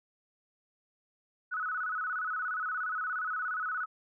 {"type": "tone with vibrato", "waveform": "sine", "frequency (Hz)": 1374, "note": "F6", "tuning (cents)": -29, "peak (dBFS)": -31, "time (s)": [1.51, 3.86], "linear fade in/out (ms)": 20, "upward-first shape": "square", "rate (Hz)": 17, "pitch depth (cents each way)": 120, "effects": []}